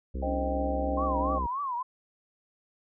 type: harmonic tone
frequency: 65.41 Hz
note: C2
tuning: in tune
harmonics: 1 / 3 / 4 / 5 / 6 / 7 / 8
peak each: -31 / -41 / -43 / -45 / -47 / -48 / -49 dBFS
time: 0.14-1.47 s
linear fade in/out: 10 ms
type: chord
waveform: sine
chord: C minor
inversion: none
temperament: equal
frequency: 523.3 / 622.3 / 784 Hz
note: C5 / Eb5 / G5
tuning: 0 / 0 / 0 cents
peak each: -34 dBFS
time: 0.22-1.39 s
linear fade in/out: 10 ms
type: tone with tremolo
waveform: sine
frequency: 283.3 Hz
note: C#4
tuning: 38 cents sharp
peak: -32 dBFS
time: 0.25-1.37 s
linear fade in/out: 10 ms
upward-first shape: triangle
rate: 3.3 Hz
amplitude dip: 30%
type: tone with vibrato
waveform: sine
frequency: 1046.5 Hz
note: C6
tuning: in tune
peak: -29 dBFS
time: 0.97-1.83 s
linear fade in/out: 10 ms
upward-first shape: triangle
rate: 3.5 Hz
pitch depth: 200 cents each way
effects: none